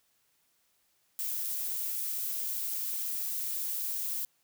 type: noise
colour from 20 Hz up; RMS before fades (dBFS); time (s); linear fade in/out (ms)
violet; -34; 1.19-4.25; 0
effects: white hiss -72 dBFS RMS until 4.43 s